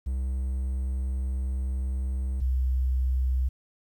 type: tone pair in turn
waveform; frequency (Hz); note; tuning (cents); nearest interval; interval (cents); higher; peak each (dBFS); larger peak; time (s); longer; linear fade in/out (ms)
triangle / sine; 65.1 / 64.06; C2 / C2; -8 / -36; unison; 28; first; -24 / -22; second; 0.06-2.41 / 2.41-3.49; first; 10
effects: 10-bit